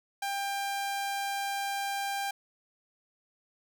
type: tone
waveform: sawtooth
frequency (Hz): 795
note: G5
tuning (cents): +24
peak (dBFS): -27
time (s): 0.22-2.31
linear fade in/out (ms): 5
effects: none